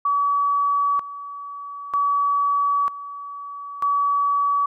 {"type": "tone with tremolo", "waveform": "sine", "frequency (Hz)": 1140, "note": "C#6", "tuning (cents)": 48, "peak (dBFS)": -17, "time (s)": [0.05, 4.66], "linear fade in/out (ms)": 5, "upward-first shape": "square", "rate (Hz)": 0.53, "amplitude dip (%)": 80, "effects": []}